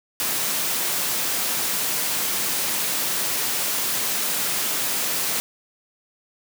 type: high-pass noise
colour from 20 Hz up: white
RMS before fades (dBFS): -24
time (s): 0.2-5.4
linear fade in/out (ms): 0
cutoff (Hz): 120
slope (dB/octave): 24
effects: none